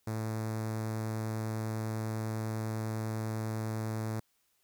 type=tone with notch filter; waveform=sawtooth; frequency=110 Hz; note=A2; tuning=in tune; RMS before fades=-35 dBFS; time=0.07-4.2 s; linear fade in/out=5 ms; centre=3000 Hz; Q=0.97; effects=white hiss -74 dBFS RMS until 4.63 s